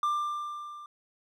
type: tone with level ramp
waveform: triangle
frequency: 1188 Hz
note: D6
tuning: 20 cents sharp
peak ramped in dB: -22 to -41 dBFS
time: 0.03-0.86 s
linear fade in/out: 2 ms
effects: none